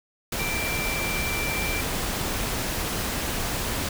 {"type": "tone in noise", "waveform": "sine", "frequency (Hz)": 2351, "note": "D7", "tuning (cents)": 1, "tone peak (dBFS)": -29, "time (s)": [0.39, 1.81], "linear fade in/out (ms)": 5, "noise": "pink", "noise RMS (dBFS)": -28, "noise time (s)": [0.32, 3.89], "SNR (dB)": -4, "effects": []}